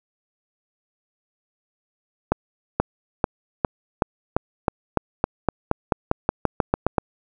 accelerating click train, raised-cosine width 1 ms, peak -3 dBFS, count 19, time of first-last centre 2.32-6.982 s, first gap 480 ms, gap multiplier 0.92, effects none

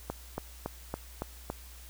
click train, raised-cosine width 1 ms, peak -19 dBFS, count 6, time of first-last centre 0.1-1.501 s, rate 3.57 Hz, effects added 60 Hz sine -48 dBFS peak until 1.89 s + white hiss -53 dBFS RMS until 1.89 s

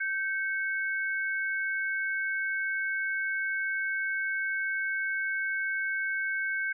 sine tone pair together, 1557 / 2202 Hz, G6 / C#7, -12 / -12 cents, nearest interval tritone, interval 600 cents, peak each -29 / -34 dBFS, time 0-6.73 s, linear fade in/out 10 ms, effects none

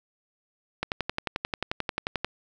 click train, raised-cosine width 0.3 ms, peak -11 dBFS, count 17, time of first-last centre 0.83-2.246 s, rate 11.3 Hz, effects none

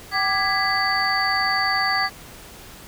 sine tone cluster, 771 / 1185 / 1658 / 1991 / 4585 Hz, G5 / D6 / G#6 / B6 / D8, -29 / +15 / -3 / +14 / -42 cents, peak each -25 dBFS, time 0.11-2.1 s, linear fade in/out 50 ms, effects pink hiss -42 dBFS RMS until 2.87 s

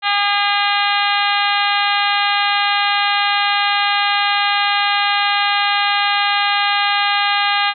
harmonic tone, 406.3 Hz, G#4, 38 cents flat, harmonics 2 / 3 / 4 / 5 / 6 / 7 / 8 / 9 / 10, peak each -19 / -21 / -22 / -23 / -24 / -24 / -25 / -26 / -26 dBFS, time 0.02-7.74 s, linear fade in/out 50 ms, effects none

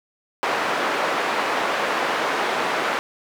white band-pass noise, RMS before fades -23 dBFS, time 0.43-2.99 s, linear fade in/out 0 ms, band 360 to 1500 Hz, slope 12 dB/octave, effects none

